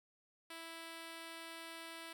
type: tone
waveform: 5% pulse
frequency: 329.6 Hz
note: E4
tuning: in tune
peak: -36 dBFS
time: 0.5-2.13 s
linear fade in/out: 5 ms
effects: none